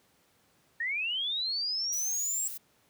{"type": "linear sweep", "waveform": "sine", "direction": "up", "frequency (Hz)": [1795, 7700], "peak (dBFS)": -29, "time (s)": [0.8, 2.48], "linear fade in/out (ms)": 5}
{"type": "noise", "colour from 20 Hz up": "violet", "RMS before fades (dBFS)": -40, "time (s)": [1.92, 2.58], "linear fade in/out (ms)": 10}
{"effects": ["pink hiss -67 dBFS RMS until 2.89 s", "high-pass 100 Hz 12 dB/octave"]}